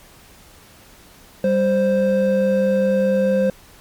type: tone pair together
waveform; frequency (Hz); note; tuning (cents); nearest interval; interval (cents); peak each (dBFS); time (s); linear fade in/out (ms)
triangle; 196.02 / 523.3; G3 / C5; 0 / 0; octave + perfect fourth; 1700; -17 / -14; 1.44-3.5; 2
effects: pink hiss -47 dBFS RMS until 3.8 s + MP3 96 kbps